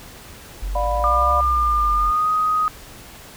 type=exponential two-way sweep; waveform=sine; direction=up then down; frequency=44.84 to 68.2 to 44.84 Hz; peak=-22 dBFS; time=0.62-2.11 s; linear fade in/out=10 ms; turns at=1.37 s
type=chord; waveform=sine; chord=B diminished; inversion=first; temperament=just; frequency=592.7 / 711.2 / 987.8 Hz; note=D5 / F5 / B5; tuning=+16 / +31 / 0 cents; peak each=-24 dBFS; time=0.75-1.41 s; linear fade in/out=5 ms
type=tone with pitch glide; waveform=sine; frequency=1202 to 1250.9 Hz; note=D6 to D#6; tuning=+40 to +9 cents; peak=-16 dBFS; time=1.04-2.68 s; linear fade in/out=0 ms; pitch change=+69 cents; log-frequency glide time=1.92-2.3 s
effects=pink hiss -41 dBFS RMS until 3.36 s